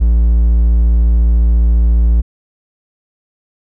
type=tone; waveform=triangle; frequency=57.2 Hz; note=A#1; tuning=32 cents flat; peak=-5 dBFS; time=0-2.22 s; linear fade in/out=20 ms; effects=none